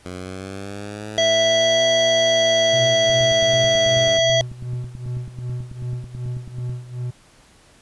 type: exponential two-way sweep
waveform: 10% pulse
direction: up then down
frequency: 89.6 to 122 to 100.9 Hz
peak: -22 dBFS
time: 0.05-4.18 s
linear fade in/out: 10 ms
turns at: 1.92 s
type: harmonic tone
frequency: 659.3 Hz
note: E5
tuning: in tune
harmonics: 1 / 3 / 5 / 7 / 9 / 10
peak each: -16 / -25 / -20 / -32 / -29 / -37 dBFS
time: 1.18-4.41 s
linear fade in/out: 0 ms
type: tone with tremolo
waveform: triangle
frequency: 123.47 Hz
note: B2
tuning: in tune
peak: -21 dBFS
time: 2.73-7.11 s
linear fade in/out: 10 ms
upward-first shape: sine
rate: 2.6 Hz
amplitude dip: 80%
type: click train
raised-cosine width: 5 ms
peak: -23 dBFS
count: 34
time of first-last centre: 3.1-6.695 s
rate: 9.18 Hz
effects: pink hiss -52 dBFS RMS until 7.81 s + resampled to 24000 Hz